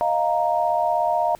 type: chord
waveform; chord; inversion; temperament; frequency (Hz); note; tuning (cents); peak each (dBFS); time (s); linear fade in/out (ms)
sine; Eb suspended second; none; equal; 622.3 / 698.5 / 932.3; Eb5 / F5 / Bb5; 0 / 0 / 0; -24 / -21 / -23; 0.01-1.35; 0
effects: pink hiss -51 dBFS RMS until 1.39 s